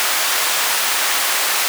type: high-pass noise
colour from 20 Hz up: pink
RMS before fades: -18 dBFS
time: 0-1.68 s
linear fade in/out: 0 ms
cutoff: 980 Hz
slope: 12 dB/octave
effects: none